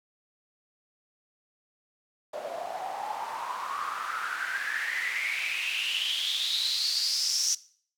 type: noise with band-pass filter sweep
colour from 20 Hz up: white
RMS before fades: -31 dBFS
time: 2.33-7.55 s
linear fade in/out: 5 ms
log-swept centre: 600 to 5900 Hz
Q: 8.6
effects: noise-tail reverb RT60 0.5 s tail -19 dB re dry